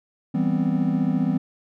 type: chord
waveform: triangle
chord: C major seventh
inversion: first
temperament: equal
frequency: 164.81 / 196 / 246.9 / 261.6 Hz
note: E3 / G3 / B3 / C4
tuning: 0 / 0 / 0 / 0 cents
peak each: -23 dBFS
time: 0.34-1.38 s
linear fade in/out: 10 ms
effects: none